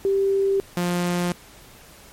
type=tone pair in turn; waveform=sine / sawtooth; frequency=392 / 176.19 Hz; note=G4 / F3; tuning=0 / +16 cents; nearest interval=octave + major second; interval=1384 cents; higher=first; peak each=-17 dBFS; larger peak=neither; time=0.05-0.6 / 0.77-1.32 s; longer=neither; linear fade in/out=0 ms; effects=pink hiss -47 dBFS RMS until 2.12 s + MP3 64 kbps